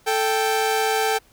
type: tone pair together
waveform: sawtooth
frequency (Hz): 440 / 784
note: A4 / G5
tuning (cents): 0 / 0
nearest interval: minor seventh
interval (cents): 1000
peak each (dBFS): -18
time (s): 0.06-1.19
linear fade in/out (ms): 20
effects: pink hiss -56 dBFS RMS until 1.32 s

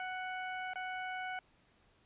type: tone with dropouts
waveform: 20% pulse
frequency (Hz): 742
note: F#5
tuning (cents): +5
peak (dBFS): -33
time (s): 0-1.39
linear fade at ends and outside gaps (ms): 1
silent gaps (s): 0.735-0.757
effects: pink hiss -69 dBFS RMS until 2.05 s + resampled to 8000 Hz

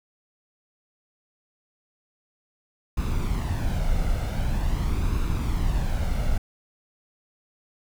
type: noise with flanger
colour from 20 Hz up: brown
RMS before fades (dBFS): -24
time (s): 2.97-6.38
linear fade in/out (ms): 5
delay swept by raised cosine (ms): 0.78 to 1.44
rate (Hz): 0.45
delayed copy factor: +0.5
effects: none

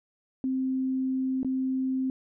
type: tone with dropouts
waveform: sine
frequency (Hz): 261.6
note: C4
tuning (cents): 0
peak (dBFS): -25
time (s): 0.44-2.1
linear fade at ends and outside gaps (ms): 1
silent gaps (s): 1.431-1.447
effects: none

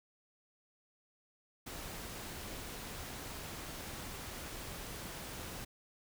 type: noise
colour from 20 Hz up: pink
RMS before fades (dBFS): -45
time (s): 1.66-5.65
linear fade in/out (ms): 10
effects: none

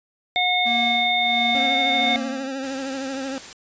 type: harmonic tone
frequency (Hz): 725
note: F#5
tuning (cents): -35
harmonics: 1 / 3 / 5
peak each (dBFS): -22 / -22 / -22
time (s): 0.36-2.16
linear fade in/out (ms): 0
type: tone with tremolo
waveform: square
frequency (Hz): 233.1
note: A#3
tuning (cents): 0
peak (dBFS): -27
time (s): 0.65-2.49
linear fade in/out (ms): 20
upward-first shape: sine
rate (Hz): 1.5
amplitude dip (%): 80
type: tone with vibrato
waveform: 25% pulse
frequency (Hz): 268.3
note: C4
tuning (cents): +44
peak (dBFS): -23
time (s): 1.55-3.38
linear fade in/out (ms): 0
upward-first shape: triangle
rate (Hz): 13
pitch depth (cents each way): 58
type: noise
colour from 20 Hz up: white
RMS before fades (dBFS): -38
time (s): 2.63-3.53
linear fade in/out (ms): 2
effects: resampled to 16000 Hz

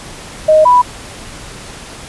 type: tone pair in turn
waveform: sine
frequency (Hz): 622.3 / 987.8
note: D#5 / B5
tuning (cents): 0 / 0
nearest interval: minor sixth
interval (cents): 800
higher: second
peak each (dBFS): -4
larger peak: neither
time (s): 0.48-0.65 / 0.65-0.82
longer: neither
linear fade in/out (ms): 10
effects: pink hiss -31 dBFS RMS until 2.08 s + resampled to 24000 Hz

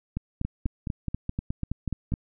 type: two click trains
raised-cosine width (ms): 5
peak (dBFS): -16 / -16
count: 9 / 9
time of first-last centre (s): 0.45-2.138 / 0.17-2.121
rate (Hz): 4.74 / 4.1
effects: none

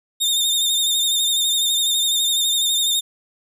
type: tone with vibrato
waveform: sawtooth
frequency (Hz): 3649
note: A#7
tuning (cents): -38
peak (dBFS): -14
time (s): 0.2-3.01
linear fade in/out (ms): 20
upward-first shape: sine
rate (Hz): 12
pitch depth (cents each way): 43
effects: none

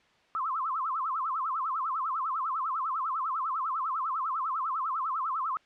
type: tone with vibrato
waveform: sine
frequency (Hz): 1166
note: D6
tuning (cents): -13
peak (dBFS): -28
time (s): 0.35-5.57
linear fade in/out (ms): 0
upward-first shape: sine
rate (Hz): 10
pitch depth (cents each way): 240
effects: white hiss -63 dBFS RMS until 5.65 s + low-pass 3000 Hz 12 dB/octave

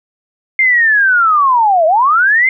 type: linear two-way sweep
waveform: sine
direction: down then up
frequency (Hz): 2123 to 615 to 2123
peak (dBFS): -7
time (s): 0.59-2.49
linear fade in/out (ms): 2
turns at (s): 1.86
effects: none

